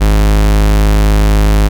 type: tone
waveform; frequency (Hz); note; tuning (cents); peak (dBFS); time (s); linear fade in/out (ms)
45% pulse; 51.91; G#1; 0; -6; 0-1.69; 20
effects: none